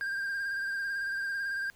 triangle tone with vibrato, 1595 Hz, G6, 30 cents sharp, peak -29 dBFS, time 0.01-1.7 s, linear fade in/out 0 ms, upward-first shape sine, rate 18 Hz, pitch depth 33 cents each way, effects pink hiss -62 dBFS RMS until 1.75 s

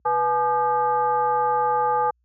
sine tone with frequency modulation, 850 Hz, G#5, 40 cents sharp, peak -18 dBFS, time 0.05-2.11 s, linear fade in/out 10 ms, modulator 359 Hz, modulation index 0.96, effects added 60 Hz sine -44 dBFS peak until 2.24 s + high-pass 200 Hz 12 dB/octave

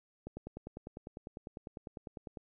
click train, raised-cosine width 2 ms, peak -30 dBFS, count 22, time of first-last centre 0.27-2.372 s, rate 9.99 Hz, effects none

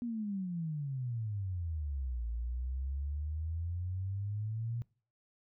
sine exponential two-way sweep, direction down then up, 243.3 to 56.4 to 119.6 Hz, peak -34 dBFS, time 0.02-4.82 s, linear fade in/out 0 ms, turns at 2.27 s, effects noise-tail reverb RT60 0.4 s tail -22 dB re dry

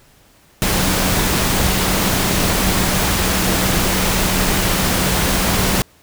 sine tone in noise, 187.2 Hz, F#3, 20 cents sharp, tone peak -23 dBFS, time 0.62-5.82 s, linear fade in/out 0 ms, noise pink, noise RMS -17 dBFS, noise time 0.62-5.82 s, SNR -9 dB, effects pink hiss -51 dBFS RMS until 6.02 s

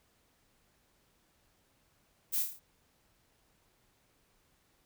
violet noise with echo, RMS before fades -32 dBFS, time 2.32-2.43 s, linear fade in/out 20 ms, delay 28 ms, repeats 6, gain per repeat -4 dB, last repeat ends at 2.598 s, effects pink hiss -71 dBFS RMS until 4.85 s

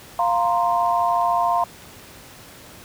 sine chord, F suspended fourth, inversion none, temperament equal, 698.5 / 932.3 / 1046.5 Hz, F5 / Bb5 / C6, 0 / 0 / 0 cents, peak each -20 / -22 / -22 dBFS, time 0.19-1.64 s, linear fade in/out 2 ms
clicks, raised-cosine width 0.2 ms, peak -28 dBFS, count 5, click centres 0.862 / 1.086 / 1.213 / 1.822 / 1.996 s
effects pink hiss -43 dBFS RMS until 2.84 s + high-pass 60 Hz 12 dB/octave

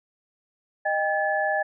sine tone cluster, 619 / 794 / 1720 Hz, D#5 / G5 / A6, -9 / +22 / -40 cents, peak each -26 dBFS, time 0.85-1.63 s, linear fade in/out 10 ms, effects none

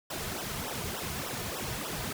pink noise with flanger, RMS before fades -36 dBFS, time 0.1-2.13 s, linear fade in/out 5 ms, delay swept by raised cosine 0.44 to 3.74 ms, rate 3.4 Hz, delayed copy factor -0.9, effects none

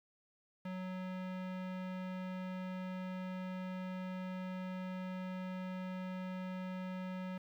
square tone with low-pass filter, 185 Hz, F#3, in tune, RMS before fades -42 dBFS, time 0.65-7.38 s, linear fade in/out 5 ms, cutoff 2500 Hz, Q 0.99, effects 11-bit

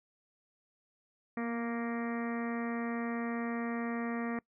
harmonic tone with a mistuned harmonic, 233.1 Hz, A#3, in tune, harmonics 1 / 2 / 3 / 4 / 5 / 6 / 7 / 8 / 9 / 10, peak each -34 / -41 / -44 / -50 / -45 / -50 / -54 / -45 / -52 / -54 dBFS, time 1.37-4.39 s, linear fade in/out 2 ms, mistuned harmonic 1, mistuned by +18 cents, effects noise-tail reverb RT60 0.1 s tail -24 dB re dry

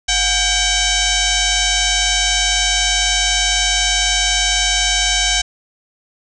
sine tone with frequency modulation, 1594 Hz, G6, 28 cents sharp, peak -13 dBFS, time 0.08-5.42 s, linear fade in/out 10 ms, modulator 772 Hz, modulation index 7.3, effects none

